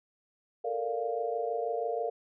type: chord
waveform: sine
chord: Bb major seventh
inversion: third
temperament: equal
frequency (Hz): 440 / 466.2 / 587.3 / 698.5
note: A4 / Bb4 / D5 / F5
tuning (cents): 0 / 0 / 0 / 0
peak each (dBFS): -37 / -33 / -38 / -34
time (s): 0.64-2.1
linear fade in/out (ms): 10
effects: none